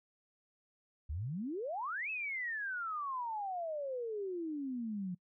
sine exponential two-way sweep, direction up then down, 67 to 2635 to 174.5 Hz, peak -36 dBFS, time 1.09-5.15 s, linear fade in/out 10 ms, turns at 2.1 s, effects noise-tail reverb RT60 0.1 s tail -25 dB re dry

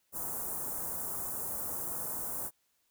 white band-stop noise, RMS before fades -37 dBFS, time 0.12-2.51 s, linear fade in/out 50 ms, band 1200 to 8400 Hz, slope 24 dB/octave, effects white hiss -75 dBFS RMS until 2.9 s

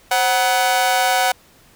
sawtooth tone with amplitude modulation, 746 Hz, F#5, 14 cents sharp, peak -7 dBFS, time 0.11-1.32 s, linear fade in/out 5 ms, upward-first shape sine, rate 217 Hz, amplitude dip 85%, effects pink hiss -51 dBFS RMS until 1.75 s

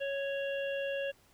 harmonic tone, 554 Hz, C#5, 1 cent flat, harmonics 1 / 3 / 5 / 6, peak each -33 / -42 / -42 / -50 dBFS, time 0-1.12 s, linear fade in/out 20 ms, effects pink hiss -65 dBFS RMS until 1.33 s

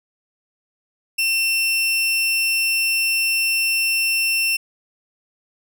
sawtooth tone, 2700 Hz, E7, 41 cents sharp, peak -14 dBFS, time 1.18-4.57 s, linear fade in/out 10 ms, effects none

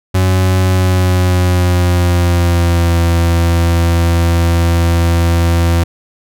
40% pulse tone with pitch glide, 93 to 84.79 Hz, F#2 to E2, +9 to +49 cents, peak -8 dBFS, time 0.14-5.84 s, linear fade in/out 10 ms, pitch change -160 cents, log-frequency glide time 0.65-2.99 s, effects none

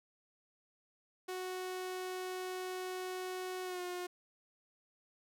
sawtooth tone with pitch glide, 369.1 to 358.4 Hz, F#4 to F4, -4 to +45 cents, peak -35 dBFS, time 1.28-4.07 s, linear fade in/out 10 ms, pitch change -51 cents, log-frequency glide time 3.64-3.82 s, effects none

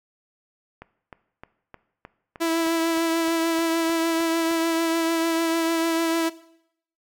click train, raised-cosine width 0.5 ms, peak -24 dBFS, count 13, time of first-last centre 0.82-4.512 s, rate 3.25 Hz
sawtooth tone with vibrato, 329.6 Hz, E4, in tune, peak -17 dBFS, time 2.4-6.3 s, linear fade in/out 20 ms, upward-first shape triangle, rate 6.7 Hz, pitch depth 23 cents each way
effects noise-tail reverb RT60 0.7 s tail -17 dB re dry

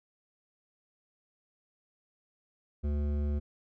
triangle tone with hard clipping, 73 Hz, D2, 10 cents flat, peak -30 dBFS, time 2.83-3.4 s, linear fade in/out 20 ms, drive 16 dB, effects none

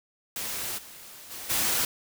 white noise with level steps, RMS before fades -33 / -46 / -39 / -26 dBFS, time 0.36-1.85 s, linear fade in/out 2 ms, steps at 0.77 / 1.3 / 1.49 s, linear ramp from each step 20 ms, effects none

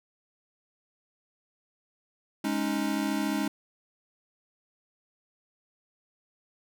square chord, Ab suspended fourth, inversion none, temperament equal, 207.7 / 277.2 / 311.1 Hz, Ab3 / Db4 / Eb4, 0 / 0 / 0 cents, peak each -32 dBFS, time 2.44-3.48 s, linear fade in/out 5 ms, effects none

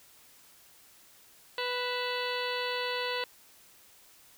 harmonic tone with a mistuned harmonic, 493.9 Hz, B4, in tune, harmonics 1 / 2 / 3 / 4 / 5 / 6 / 7 / 8 / 9, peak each -35 / -37 / -40 / -39 / -40 / -42 / -43 / -41 / -42 dBFS, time 1.58-3.24 s, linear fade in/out 2 ms, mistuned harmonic 5, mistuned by +110 cents, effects white hiss -58 dBFS RMS until 4.37 s

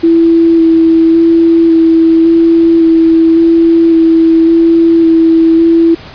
sine tone with vibrato, 329.6 Hz, E4, in tune, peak -3 dBFS, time 0.03-5.95 s, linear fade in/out 10 ms, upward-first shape square, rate 0.9 Hz, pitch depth 12 cents each way, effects pink hiss -31 dBFS RMS until 6.14 s + resampled to 11025 Hz

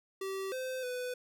square tone with pitch steps, 386 / 516 / 498.4 Hz, G4 / C5 / B4, -27 / -24 / +16 cents, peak -36 dBFS, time 0.21-1.14 s, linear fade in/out 5 ms, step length 310 ms, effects none

